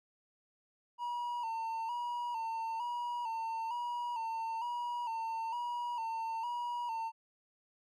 triangle tone with vibrato, 932.3 Hz, A#5, in tune, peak -33 dBFS, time 0.98-7.12 s, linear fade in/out 50 ms, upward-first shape square, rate 1.1 Hz, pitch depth 55 cents each way, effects none

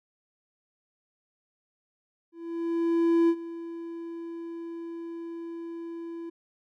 triangle tone with ADSR envelope, 335.2 Hz, E4, 29 cents sharp, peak -16 dBFS, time 2.32-6.3 s, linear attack 970 ms, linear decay 60 ms, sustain -17 dB, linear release 10 ms, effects none

